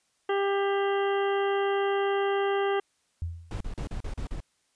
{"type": "harmonic tone", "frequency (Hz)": 397, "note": "G4", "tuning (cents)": 22, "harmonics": [1, 2, 3, 4, 5, 7, 8], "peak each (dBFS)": [-25, -31, -35, -37, -39, -42, -43], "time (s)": [0.29, 2.8], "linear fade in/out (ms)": 5}
{"type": "tone with exponential decay", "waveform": "sine", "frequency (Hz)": 84.4, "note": "E2", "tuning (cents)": 41, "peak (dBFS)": -26, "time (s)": [3.22, 3.67], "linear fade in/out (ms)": 0, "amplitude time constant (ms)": 96}
{"type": "noise bursts", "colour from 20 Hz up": "brown", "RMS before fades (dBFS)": -33, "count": 7, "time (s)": [3.51, 4.404], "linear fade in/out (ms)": 2, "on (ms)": 96, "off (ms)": 37}
{"effects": ["white hiss -71 dBFS RMS until 4.75 s", "resampled to 22050 Hz"]}